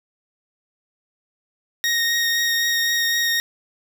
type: tone with vibrato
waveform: 20% pulse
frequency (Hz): 1864.7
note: A#6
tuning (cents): 0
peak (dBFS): -13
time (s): 1.84-3.4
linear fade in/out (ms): 0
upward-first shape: triangle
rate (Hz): 3.9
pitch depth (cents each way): 13
effects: none